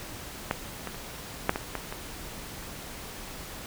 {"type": "clicks", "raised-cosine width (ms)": 0.5, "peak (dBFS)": [-10, -19, -26, -6, -15, -15, -20], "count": 7, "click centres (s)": [0.511, 0.873, 0.945, 1.494, 1.559, 1.753, 1.925], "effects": ["pink hiss -41 dBFS RMS until 3.66 s"]}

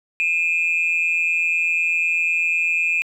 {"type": "tone pair together", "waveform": "sine", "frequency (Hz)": [2432, 2600], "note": ["D#7", "E7"], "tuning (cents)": [-40, -24], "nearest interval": "minor second", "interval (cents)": 116, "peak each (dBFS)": [-18, -20], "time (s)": [0.2, 3.02], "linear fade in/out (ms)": 0, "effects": ["tanh soft clip ceiling -12 dBFS", "9-bit"]}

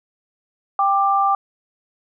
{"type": "tone pair together", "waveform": "sine", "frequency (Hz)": [789.6, 1183], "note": ["G5", "D6"], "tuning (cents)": [12, 12], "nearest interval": "perfect fifth", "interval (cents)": 700, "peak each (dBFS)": [-17, -17], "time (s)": [0.79, 1.35], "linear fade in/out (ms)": 2, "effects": []}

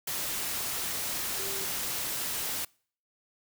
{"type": "tone in noise", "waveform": "sine", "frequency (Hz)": 392, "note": "G4", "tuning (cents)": 0, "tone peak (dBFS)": -41, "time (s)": [1.39, 1.65], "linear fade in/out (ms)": 5, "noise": "white", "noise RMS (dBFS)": -33, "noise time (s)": [0.07, 2.65], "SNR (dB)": -11, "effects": ["noise-tail reverb RT60 0.5 s tail -26 dB re dry"]}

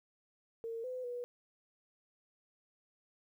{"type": "tone with pitch steps", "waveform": "sine", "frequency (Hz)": [457.3, 507, 487], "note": ["A#4", "B4", "B4"], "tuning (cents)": [-33, 45, -24], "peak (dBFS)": -38, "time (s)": [0.64, 1.24], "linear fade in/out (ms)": 0, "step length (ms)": 200, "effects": ["12-bit"]}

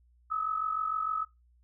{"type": "tone pair together", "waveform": "sine", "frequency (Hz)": [1244.5, 1291.1], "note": ["D#6", "E6"], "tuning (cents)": [0, -36], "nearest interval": "minor second", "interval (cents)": 64, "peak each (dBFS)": [-35, -30], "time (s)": [0.3, 1.25], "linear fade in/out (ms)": 20, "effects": ["noise-tail reverb RT60 0.2 s tail -19 dB re dry", "added 60 Hz sine -61 dBFS peak until 1.63 s"]}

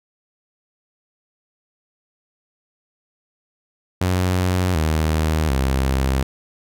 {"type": "tone with pitch steps", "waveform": "sawtooth", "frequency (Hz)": [91.4, 78.4, 66.4], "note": ["F#2", "D#2", "C2"], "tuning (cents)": [-21, 14, 26], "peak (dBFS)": -13, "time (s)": [4.01, 6.23], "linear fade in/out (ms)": 5, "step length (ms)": 740, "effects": []}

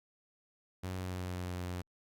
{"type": "tone with pitch glide", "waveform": "sawtooth", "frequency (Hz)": [92.5, 89.81], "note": ["F#2", "F2"], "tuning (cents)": [0, 49], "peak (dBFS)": -33, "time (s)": [0.83, 1.82], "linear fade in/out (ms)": 10, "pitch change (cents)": -51, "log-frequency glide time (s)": [0.99, 1.38], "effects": ["Opus 48 kbps"]}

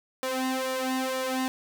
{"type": "tone with flanger", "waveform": "sawtooth", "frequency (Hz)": 260, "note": "C4", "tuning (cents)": -11, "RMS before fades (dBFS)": -29, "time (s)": [0.23, 1.48], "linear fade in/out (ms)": 0, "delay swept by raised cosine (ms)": [1.7, 2.8], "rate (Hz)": 2.1, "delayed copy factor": 0.85, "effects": []}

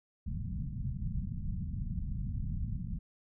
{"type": "low-pass noise", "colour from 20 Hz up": "pink", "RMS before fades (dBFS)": -36, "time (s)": [0.26, 2.99], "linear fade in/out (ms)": 10, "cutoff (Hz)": 210, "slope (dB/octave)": 48, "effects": []}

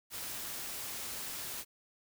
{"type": "noise", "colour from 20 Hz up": "white", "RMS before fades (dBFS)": -41, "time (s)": [0.1, 1.65], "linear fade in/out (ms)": 50, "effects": []}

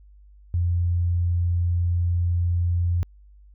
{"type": "tone", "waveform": "sine", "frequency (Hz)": 87, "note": "F2", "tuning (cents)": -6, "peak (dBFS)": -19, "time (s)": [0.54, 3.03], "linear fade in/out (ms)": 0, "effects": ["added 50 Hz sine -47 dBFS peak until 3.54 s"]}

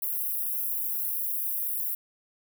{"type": "high-pass noise", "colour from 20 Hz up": "white", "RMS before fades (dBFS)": -30, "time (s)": [0.02, 1.95], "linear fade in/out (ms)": 5, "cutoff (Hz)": 11000, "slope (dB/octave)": 48, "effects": []}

